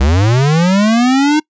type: linear sweep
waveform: square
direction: up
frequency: 62.2 to 310 Hz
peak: -9 dBFS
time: 0-1.4 s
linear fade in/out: 10 ms
effects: noise-tail reverb RT60 0.1 s tail -25 dB re dry + resampled to 16000 Hz